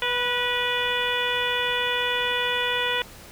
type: harmonic tone with a mistuned harmonic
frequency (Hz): 491.3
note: B4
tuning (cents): -9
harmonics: 1 / 2 / 3 / 4 / 5 / 6 / 7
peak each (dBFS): -30 / -30 / -30 / -30 / -30 / -30 / -30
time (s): 0.02-3.02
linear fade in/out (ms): 2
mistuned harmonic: 4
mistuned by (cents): -26
effects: pink hiss -45 dBFS RMS until 3.31 s